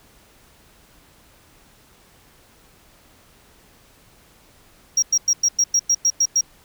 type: tone bursts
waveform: sine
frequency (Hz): 5640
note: F8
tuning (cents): +16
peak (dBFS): -12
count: 10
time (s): 4.97-6.41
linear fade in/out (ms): 5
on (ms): 54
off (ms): 100
effects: tanh soft clip ceiling -11 dBFS + pink hiss -53 dBFS RMS until 6.64 s